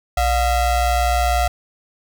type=ring-modulated tone; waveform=square; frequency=326.9 Hz; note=E4; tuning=14 cents flat; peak=-13 dBFS; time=0.17-1.48 s; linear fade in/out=5 ms; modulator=387 Hz; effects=none